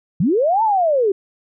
sine linear two-way sweep, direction up then down, 139.4 to 912 to 371.7 Hz, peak -13 dBFS, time 0.2-1.12 s, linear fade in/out 5 ms, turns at 0.63 s, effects none

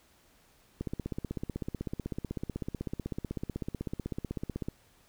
click train, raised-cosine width 3 ms, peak -21 dBFS, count 63, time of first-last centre 0.81-4.685 s, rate 16 Hz, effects pink hiss -64 dBFS RMS until 5.08 s

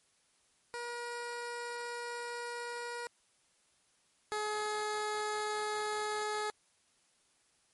15% pulse tone pair in turn, 478 / 423.6 Hz, A#4 / G#4, +43 / +34 cents, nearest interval major second, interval 209 cents, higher first, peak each -32 / -27 dBFS, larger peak second, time 0.74-3.07 / 4.32-6.5 s, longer first, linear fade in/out 0 ms, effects white hiss -71 dBFS RMS until 7.73 s + MP3 48 kbps

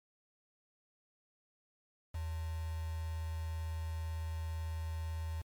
sine tone with quantisation, 81 Hz, E2, 30 cents flat, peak -36 dBFS, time 2.14-5.42 s, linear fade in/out 10 ms, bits 8, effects MP3 96 kbps

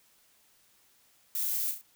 violet noise with echo, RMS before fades -32 dBFS, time 1.35-1.71 s, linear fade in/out 0 ms, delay 34 ms, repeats 3, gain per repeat -6 dB, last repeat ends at 1.812 s, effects white hiss -65 dBFS RMS until 1.95 s

